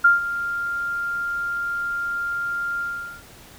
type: tone with ADSR envelope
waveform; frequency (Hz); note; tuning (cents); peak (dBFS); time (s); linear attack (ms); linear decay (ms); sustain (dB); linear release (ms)
sine; 1396.9; F6; 0; -9; 0.04-3.23; 9; 150; -14; 430
effects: pink hiss -46 dBFS RMS until 3.58 s